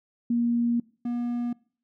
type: tone pair in turn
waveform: sine / triangle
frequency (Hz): 236.6 / 240.2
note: A#3 / B3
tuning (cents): +26 / -48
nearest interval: unison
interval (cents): 26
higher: second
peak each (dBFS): -21 / -24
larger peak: first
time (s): 0.3-0.8 / 1.05-1.53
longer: first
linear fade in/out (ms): 5
effects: noise-tail reverb RT60 0.5 s tail -24 dB re dry